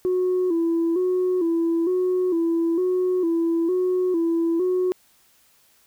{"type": "tone with vibrato", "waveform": "sine", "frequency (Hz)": 349.2, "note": "F4", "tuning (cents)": 0, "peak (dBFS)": -17, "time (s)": [0.05, 4.92], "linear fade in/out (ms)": 0, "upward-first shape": "square", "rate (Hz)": 1.1, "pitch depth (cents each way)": 81, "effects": ["tanh soft clip ceiling -16 dBFS", "white hiss -59 dBFS RMS until 5.86 s"]}